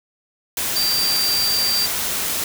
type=tone in noise; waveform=sine; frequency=4699 Hz; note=D8; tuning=in tune; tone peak=-18 dBFS; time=0.76-1.86 s; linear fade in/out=2 ms; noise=white; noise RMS=-23 dBFS; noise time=0.57-2.44 s; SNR=+2 dB; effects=none